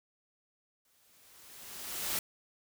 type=noise with exponential growth; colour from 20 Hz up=white; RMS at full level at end=-32 dBFS; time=0.85-2.19 s; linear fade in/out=2 ms; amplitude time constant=290 ms; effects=none

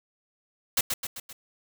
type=noise with echo; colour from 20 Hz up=white; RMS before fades=-23 dBFS; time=0.77-0.81 s; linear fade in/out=5 ms; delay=130 ms; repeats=4; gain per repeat=-5 dB; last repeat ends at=1.33 s; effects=none

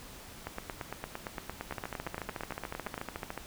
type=two click trains; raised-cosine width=0.5 ms; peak=-21 / -21 dBFS; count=24 / 23; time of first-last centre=1.71-3.377 / 0.47-2.979 s; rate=13.8 / 8.77 Hz; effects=pink hiss -49 dBFS RMS until 3.46 s

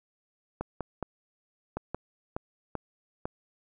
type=clicks; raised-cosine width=1 ms; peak=-18 dBFS; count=8; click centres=0.61 / 0.807 / 1.027 / 1.77 / 1.946 / 2.365 / 2.753 / 3.255 s; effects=none

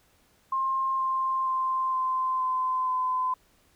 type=tone with pitch steps; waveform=sine; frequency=1062 / 1053.4 / 1045 / 1036.5 / 1028.2 / 1019.9 Hz; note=C6 / C6 / C6 / C6 / C6 / C6; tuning=+25 / +11 / -2 / -17 / -31 / -45 cents; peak=-24 dBFS; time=0.52-3.34 s; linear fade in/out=5 ms; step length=470 ms; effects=pink hiss -64 dBFS RMS until 3.75 s

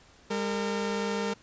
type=tone pair together; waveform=sawtooth; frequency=201.9 / 457.2 Hz; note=G#3 / A#4; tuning=-49 / -34 cents; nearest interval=octave + major second; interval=1415 cents; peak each=-27 dBFS; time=0.3-1.34 s; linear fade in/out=10 ms; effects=pink hiss -57 dBFS RMS until 1.42 s + resampled to 16000 Hz

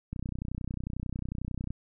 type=click train; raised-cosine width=5 ms; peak=-22 dBFS; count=50; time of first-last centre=0.13-1.706 s; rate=31.1 Hz; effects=none

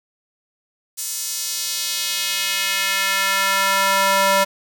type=tone with high-pass filter sweep; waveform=square; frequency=195 Hz; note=G3; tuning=9 cents flat; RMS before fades=-20 dBFS; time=0.97-4.45 s; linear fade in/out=20 ms; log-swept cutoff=7500 to 710 Hz; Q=1.2; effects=none

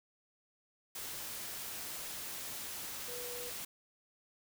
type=tone in noise; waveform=sine; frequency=488.6 Hz; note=B4; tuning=19 cents flat; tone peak=-45 dBFS; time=3.08-3.5 s; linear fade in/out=5 ms; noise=white; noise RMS=-43 dBFS; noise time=0.95-3.65 s; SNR=-5 dB; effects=none

